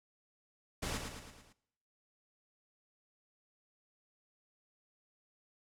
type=noise with echo; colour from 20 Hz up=pink; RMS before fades=-38 dBFS; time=0.82-0.98 s; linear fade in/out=10 ms; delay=110 ms; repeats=5; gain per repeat=-5 dB; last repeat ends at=1.53 s; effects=noise-tail reverb RT60 0.8 s tail -20 dB re dry + low-pass 10000 Hz 12 dB/octave